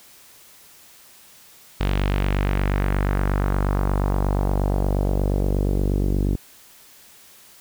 sawtooth tone with low-pass filter sweep, 48.45 Hz, G1, 20 cents flat, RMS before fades -21 dBFS, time 1.8-6.36 s, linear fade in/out 10 ms, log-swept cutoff 3400 to 320 Hz, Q 1.6, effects white hiss -49 dBFS RMS until 7.6 s

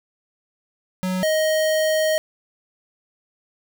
square tone pair in turn, 185 / 626.2 Hz, F#3 / D#5, 0 / +11 cents, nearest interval octave + major sixth, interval 2111 cents, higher second, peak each -22 / -18 dBFS, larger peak second, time 1.03-1.23 / 1.23-2.18 s, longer second, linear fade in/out 0 ms, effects none

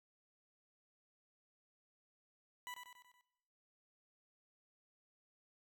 20% pulse tone with echo, 987.8 Hz, B5, in tune, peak -40 dBFS, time 2.67-2.74 s, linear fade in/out 0 ms, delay 94 ms, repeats 5, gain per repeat -5 dB, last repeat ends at 3.21 s, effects noise-tail reverb RT60 1.0 s tail -21 dB re dry

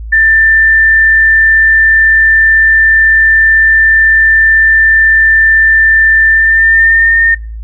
sine tone with pitch glide, 1781 to 1823.7 Hz, A6 to A#6, +21 to -38 cents, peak -4 dBFS, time 0.12-7.35 s, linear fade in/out 10 ms, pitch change +41 cents, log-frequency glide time 6.28-7.19 s, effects noise-tail reverb RT60 0.4 s tail -23 dB re dry + added 55 Hz sine -20 dBFS peak until 7.63 s

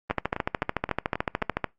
two click trains, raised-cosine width 0.5 ms, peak -14 / -9 dBFS, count 6 / 22, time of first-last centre 0.1-1.419 / 0.11-1.643 s, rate 3.79 / 13.7 Hz, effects noise-tail reverb RT60 0.2 s tail -24 dB re dry + Opus 32 kbps

